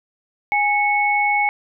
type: tone pair together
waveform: sine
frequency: 826 / 2205 Hz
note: G#5 / C#7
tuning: -10 / -10 cents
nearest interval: octave + perfect fourth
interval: 1700 cents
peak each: -18 dBFS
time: 0.52-1.49 s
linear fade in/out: 0 ms
effects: none